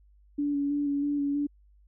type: tone with vibrato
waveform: sine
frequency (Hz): 286.3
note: D4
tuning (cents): -44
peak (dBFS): -25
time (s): 0.38-1.47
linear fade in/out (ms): 10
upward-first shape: square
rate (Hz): 3.1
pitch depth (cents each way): 17
effects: added 50 Hz sine -56 dBFS peak until 1.87 s